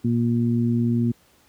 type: harmonic tone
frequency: 118.2 Hz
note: A#2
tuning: 24 cents sharp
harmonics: 1 / 2 / 3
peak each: -22 / -20 / -32 dBFS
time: 0.04-1.12 s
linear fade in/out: 10 ms
effects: pink hiss -58 dBFS RMS until 1.48 s + high-pass 60 Hz 12 dB/octave